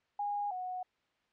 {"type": "tone pair in turn", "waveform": "sine", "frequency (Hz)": [819, 734.6], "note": ["G#5", "F#5"], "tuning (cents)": [-24, -13], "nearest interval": "major second", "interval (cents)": 189, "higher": "first", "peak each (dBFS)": [-32, -36], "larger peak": "first", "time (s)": [[0.19, 0.51], [0.51, 0.83]], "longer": "neither", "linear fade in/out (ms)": 5, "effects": ["white hiss -75 dBFS RMS until 1.32 s", "low-pass 3000 Hz 12 dB/octave"]}